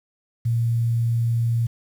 sine tone with quantisation, 116.54 Hz, A#2, in tune, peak -18 dBFS, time 0.45-1.67 s, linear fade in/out 10 ms, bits 8, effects none

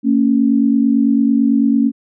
sine tone pair together, 228.2 / 277.2 Hz, A#3 / C#4, -37 / 0 cents, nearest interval minor third, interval 337 cents, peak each -13 dBFS, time 0.03-1.92 s, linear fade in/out 50 ms, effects none

